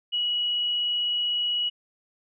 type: tone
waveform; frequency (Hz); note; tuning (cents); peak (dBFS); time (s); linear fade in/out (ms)
sine; 2919; F#7; -24; -23; 0.12-1.7; 20
effects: none